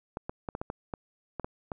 clicks, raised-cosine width 1 ms, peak -20 dBFS, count 10, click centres 0.171 / 0.295 / 0.488 / 0.551 / 0.615 / 0.701 / 0.938 / 1.397 / 1.445 / 1.718 s, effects none

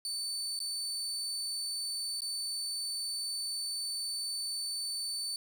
30% pulse tone with dropouts, 4521 Hz, C#8, 33 cents sharp, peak -31 dBFS, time 0.05-5.36 s, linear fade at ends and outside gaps 1 ms, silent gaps 0.591-0.602 / 2.206-2.219 s, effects 10-bit

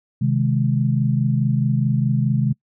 sine chord, Ab major, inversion first, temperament equal with one note detuned, 130.81 / 155.56 / 208.6 Hz, C3 / Eb3 / Ab3, 0 / 0 / +8 cents, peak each -18 / -22 / -22 dBFS, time 0.21-2.53 s, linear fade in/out 10 ms, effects noise-tail reverb RT60 0.1 s tail -24 dB re dry

